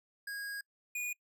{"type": "tone pair in turn", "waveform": "square", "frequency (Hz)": [1640, 2452], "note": ["G#6", "D#7"], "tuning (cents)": [-22, -26], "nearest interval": "perfect fifth", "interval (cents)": 696, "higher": "second", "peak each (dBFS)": [-39, -35], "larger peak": "second", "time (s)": [[0.27, 0.61], [0.95, 1.13]], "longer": "first", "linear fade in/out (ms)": 5, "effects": ["noise-tail reverb RT60 0.1 s tail -24 dB re dry"]}